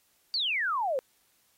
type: exponential sweep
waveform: sine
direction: down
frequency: 4723 to 496.1 Hz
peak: -26 dBFS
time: 0.34-0.99 s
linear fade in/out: 0 ms
effects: white hiss -68 dBFS RMS until 1.57 s + AAC 48 kbps